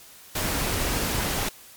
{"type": "noise", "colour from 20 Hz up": "pink", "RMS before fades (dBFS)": -26, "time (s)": [0.35, 1.49], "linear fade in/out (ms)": 5, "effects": ["white hiss -48 dBFS RMS until 1.76 s", "MP3 96 kbps"]}